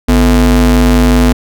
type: ring-modulated tone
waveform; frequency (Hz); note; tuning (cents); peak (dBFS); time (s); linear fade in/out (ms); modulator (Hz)
square; 96.8; G2; -21; -3; 0.08-1.33; 10; 151
effects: none